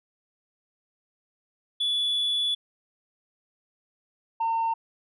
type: tone pair in turn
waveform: sine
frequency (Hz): 3433 / 909.3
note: A7 / A#5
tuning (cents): -43 / -43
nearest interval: octave + major seventh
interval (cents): 2300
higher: first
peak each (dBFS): -21 / -21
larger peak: neither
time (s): 1.8-2.55 / 4.4-4.74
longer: first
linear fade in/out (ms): 10
effects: tanh soft clip ceiling -21 dBFS